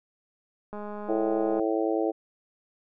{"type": "click train", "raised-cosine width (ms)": 1, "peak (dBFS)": -25, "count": 181, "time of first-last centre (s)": [0.73, 1.595], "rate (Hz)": 208}
{"type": "harmonic tone", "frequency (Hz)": 110, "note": "A2", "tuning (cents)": 0, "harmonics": [3, 4, 5, 6, 7], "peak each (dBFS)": [-27, -29, -31, -33, -34], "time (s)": [1.08, 2.12], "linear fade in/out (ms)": 20}
{"effects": []}